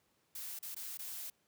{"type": "noise with dropouts", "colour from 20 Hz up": "blue", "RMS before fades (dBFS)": -44, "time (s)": [0.35, 1.3], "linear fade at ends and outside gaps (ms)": 5, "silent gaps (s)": [[0.59, 0.627], [0.747, 0.763], [0.974, 0.99]], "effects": ["pink hiss -75 dBFS RMS until 1.47 s", "high-pass 100 Hz 12 dB/octave"]}